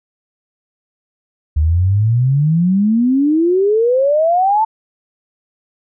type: exponential sweep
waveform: sine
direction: up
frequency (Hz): 73.42 to 900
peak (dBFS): -10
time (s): 1.56-4.65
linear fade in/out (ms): 10
effects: none